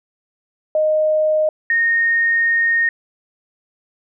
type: tone pair in turn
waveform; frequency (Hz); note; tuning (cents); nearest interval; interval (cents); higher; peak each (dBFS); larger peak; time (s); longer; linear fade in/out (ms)
sine; 619 / 1848.5; D#5 / A#6; -9 / -15; octave + perfect fifth; 1894; second; -13; neither; 0.75-1.49 / 1.7-2.89; second; 2
effects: none